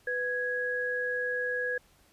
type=tone pair together; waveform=sine; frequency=496.7 / 1661.2 Hz; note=B4 / G#6; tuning=+10 / 0 cents; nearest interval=octave + major sixth; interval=2090 cents; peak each=-33 / -30 dBFS; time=0.07-1.78 s; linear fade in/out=5 ms; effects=pink hiss -63 dBFS RMS until 2.12 s + resampled to 32000 Hz